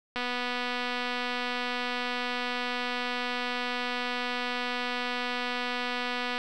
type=click train; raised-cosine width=0.3 ms; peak=-16 dBFS; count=1531; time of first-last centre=0.16-6.38 s; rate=246 Hz; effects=none